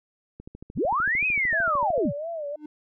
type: click train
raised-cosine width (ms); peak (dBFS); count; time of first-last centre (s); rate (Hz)
3; -27; 23; 0.4-2.054; 13.3
type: linear two-way sweep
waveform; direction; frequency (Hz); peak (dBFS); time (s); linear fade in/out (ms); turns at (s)
sine; up then down; 68.6 to 2571 to 68.6; -21; 0.75-2.13; 50; 1.26
type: tone with vibrato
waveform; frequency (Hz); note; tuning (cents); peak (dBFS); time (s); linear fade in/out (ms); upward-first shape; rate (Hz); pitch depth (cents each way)
sine; 622; D#5; -1; -29; 1.53-2.56; 5; sine; 2.9; 150
type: tone with exponential growth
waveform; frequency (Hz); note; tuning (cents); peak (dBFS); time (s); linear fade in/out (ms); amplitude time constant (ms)
triangle; 301.8; D4; +47; -30; 2.52-2.66; 5; 29
effects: none